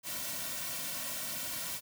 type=noise with comb filter; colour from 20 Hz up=white; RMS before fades=-38 dBFS; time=0.03-1.81 s; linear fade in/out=50 ms; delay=2.4 ms; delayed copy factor=-0.8; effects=none